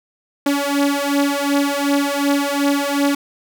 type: beating tone pair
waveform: sawtooth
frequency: 281.8 / 284.5 Hz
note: C#4 / C#4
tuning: +29 / +45 cents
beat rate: 2.7 Hz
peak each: -15 dBFS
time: 0.46-3.15 s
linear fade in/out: 5 ms
effects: none